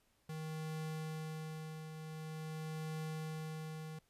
square tone with tremolo, 157.2 Hz, D#3, 18 cents sharp, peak -40 dBFS, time 0.29-3.99 s, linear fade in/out 5 ms, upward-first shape triangle, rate 0.46 Hz, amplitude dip 55%, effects pink hiss -75 dBFS RMS until 4.09 s + resampled to 32000 Hz

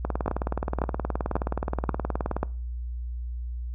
two click trains, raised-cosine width 1 ms, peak -13 / -10 dBFS, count 45 / 5, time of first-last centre 0.05-2.366 / 0.28-2.431 s, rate 19 / 1.86 Hz, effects noise-tail reverb RT60 0.4 s tail -23 dB re dry + added 60 Hz sine -30 dBFS peak until 3.74 s

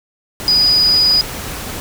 sine tone in noise, 4938 Hz, D#8, 14 cents flat, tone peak -9 dBFS, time 0.48-1.21 s, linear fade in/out 0 ms, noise pink, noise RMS -26 dBFS, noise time 0.4-1.8 s, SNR +14 dB, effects none

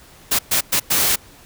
white noise bursts at uneven times, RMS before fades -17 dBFS, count 4, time 0.31-0.39 / 0.51-0.61 / 0.72-0.8 / 0.9-1.16 s, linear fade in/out 10 ms, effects pink hiss -46 dBFS RMS until 1.45 s

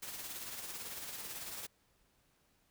white noise with tremolo, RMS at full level -43 dBFS, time 0.02-1.67 s, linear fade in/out 10 ms, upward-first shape sine, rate 18 Hz, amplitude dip 40%, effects pink hiss -73 dBFS RMS until 2.7 s

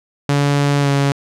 sawtooth tone with pitch glide, 142.8 to 140.1 Hz, D3 to C#3, -48 to +19 cents, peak -9 dBFS, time 0.29-1.12 s, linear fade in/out 2 ms, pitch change -33 cents, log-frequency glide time 0.8-0.89 s, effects low-pass 8000 Hz 12 dB/octave

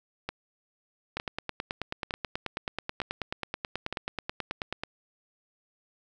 two click trains, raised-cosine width 0.3 ms, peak -15 / -16 dBFS, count 34 / 6, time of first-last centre 1.17-4.726 / 0.29-4.835 s, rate 9.28 / 1.1 Hz, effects none

